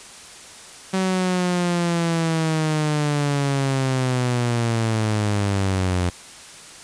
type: linear sweep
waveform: sawtooth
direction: down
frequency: 190 to 88 Hz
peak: -15 dBFS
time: 0.93-6.1 s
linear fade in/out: 10 ms
effects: white hiss -41 dBFS RMS until 6.83 s + resampled to 22050 Hz